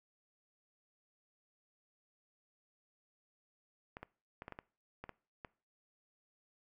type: clicks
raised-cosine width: 0.5 ms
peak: -30 dBFS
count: 9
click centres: 3.969 / 4.03 / 4.421 / 4.481 / 4.523 / 4.589 / 5.04 / 5.093 / 5.448 s
effects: noise-tail reverb RT60 0.4 s tail -22 dB re dry